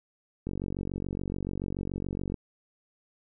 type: click train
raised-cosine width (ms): 3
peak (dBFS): -20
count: 89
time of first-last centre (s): 0.47-2.342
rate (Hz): 47
effects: none